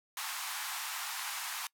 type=band-pass noise; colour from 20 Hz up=pink; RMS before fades=-39 dBFS; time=0.17-1.67 s; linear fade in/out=2 ms; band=820 to 16000 Hz; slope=48 dB/octave; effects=noise-tail reverb RT60 0.1 s tail -23 dB re dry